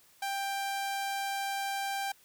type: tone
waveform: sawtooth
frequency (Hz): 789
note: G5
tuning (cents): +11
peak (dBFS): -28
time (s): 0.22-2.12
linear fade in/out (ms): 5
effects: white hiss -62 dBFS RMS until 2.24 s